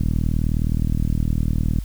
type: click train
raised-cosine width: 5 ms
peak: -9 dBFS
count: 71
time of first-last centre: 0.01-1.787 s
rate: 39.4 Hz
effects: added 50 Hz sine -27 dBFS peak until 1.84 s + white hiss -49 dBFS RMS until 1.84 s